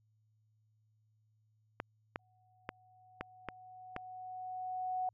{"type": "clicks", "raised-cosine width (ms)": 0.5, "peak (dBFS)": -22, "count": 6, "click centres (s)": [1.801, 2.159, 2.691, 3.21, 3.487, 3.964]}
{"type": "tone with exponential growth", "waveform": "sine", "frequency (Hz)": 740, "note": "F#5", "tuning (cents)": 0, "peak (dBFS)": -32, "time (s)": [2.19, 5.09], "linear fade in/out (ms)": 2, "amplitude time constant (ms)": 630}
{"effects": ["added 108 Hz sine -70 dBFS peak until 5.13 s"]}